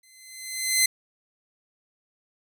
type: tone with exponential growth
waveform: 10% pulse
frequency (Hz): 2056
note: C7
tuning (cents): -31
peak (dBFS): -7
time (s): 0.03-0.86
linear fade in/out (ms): 5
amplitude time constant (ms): 180
effects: none